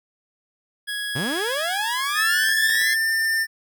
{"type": "tone", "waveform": "25% pulse", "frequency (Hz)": 1665, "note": "G#6", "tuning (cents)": 4, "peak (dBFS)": -22, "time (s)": [0.87, 2.96], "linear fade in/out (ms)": 20}
{"type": "linear sweep", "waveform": "sawtooth", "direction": "up", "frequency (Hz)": [110, 2093], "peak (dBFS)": -21, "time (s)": [1.15, 2.94], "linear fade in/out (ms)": 10}
{"type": "tone with pitch glide", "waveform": "square", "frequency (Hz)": [1760, 1795.9], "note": ["A6", "A6"], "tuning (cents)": [0, 35], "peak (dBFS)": -20, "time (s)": [2.14, 3.47], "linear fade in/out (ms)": 50, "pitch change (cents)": 35, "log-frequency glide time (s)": [2.49, 3.1]}
{"type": "clicks", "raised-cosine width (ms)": 0.3, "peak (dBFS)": -23, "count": 5, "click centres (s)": [2.435, 2.491, 2.701, 2.753, 2.814]}
{"effects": []}